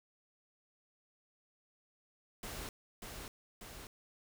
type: noise with echo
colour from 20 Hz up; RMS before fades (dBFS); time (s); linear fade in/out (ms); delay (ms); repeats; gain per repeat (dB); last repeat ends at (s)
pink; -44; 2.43-2.69; 2; 590; 2; -3; 3.87
effects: none